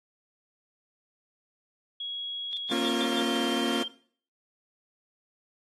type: tone with pitch glide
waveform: sine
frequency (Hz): 3322 to 3161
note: G#7 to G7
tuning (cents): 0 to +14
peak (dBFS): -32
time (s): 2-3.88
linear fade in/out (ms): 5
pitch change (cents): -86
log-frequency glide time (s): 2.65-3.28
type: tone bursts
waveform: sine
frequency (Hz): 3521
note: A7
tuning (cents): 0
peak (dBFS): -31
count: 5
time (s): 2.53-3.205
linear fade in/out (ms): 0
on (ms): 39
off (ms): 120
type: chord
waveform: 35% pulse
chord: Bb minor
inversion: none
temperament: equal with one note detuned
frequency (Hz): 233.1 / 271.2 / 349.2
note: Bb3 / Db4 / F4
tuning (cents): 0 / -38 / 0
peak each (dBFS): -29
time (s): 2.71-3.83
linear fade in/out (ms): 5
effects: noise-tail reverb RT60 0.5 s tail -18 dB re dry + AAC 32 kbps